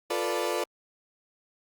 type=chord; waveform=30% pulse; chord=B half-diminished seventh; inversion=second; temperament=equal; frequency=349.2 / 440 / 493.9 / 587.3 Hz; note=F4 / A4 / B4 / D5; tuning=0 / 0 / 0 / 0 cents; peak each=-30 dBFS; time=0.1-0.64 s; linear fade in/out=5 ms; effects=Opus 48 kbps